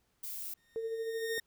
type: noise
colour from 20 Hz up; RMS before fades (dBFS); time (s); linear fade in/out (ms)
violet; -41; 0.23-0.54; 5
type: tone with exponential growth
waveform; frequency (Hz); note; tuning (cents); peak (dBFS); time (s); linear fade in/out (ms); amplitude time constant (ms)
sawtooth; 1843; A#6; -20; -30; 0.57-1.4; 5; 180
type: tone with tremolo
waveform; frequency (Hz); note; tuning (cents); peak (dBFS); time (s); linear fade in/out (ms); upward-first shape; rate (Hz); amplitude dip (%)
sine; 450.8; A4; +42; -32; 0.76-1.38; 0; sine; 13; 45
effects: pink hiss -75 dBFS RMS until 1.46 s